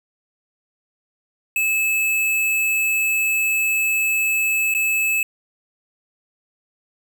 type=tone with dropouts; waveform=square; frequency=2604 Hz; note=E7; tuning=22 cents flat; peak=-18 dBFS; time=1.56-5.23 s; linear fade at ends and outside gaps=2 ms; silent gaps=4.74-4.748 s; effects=none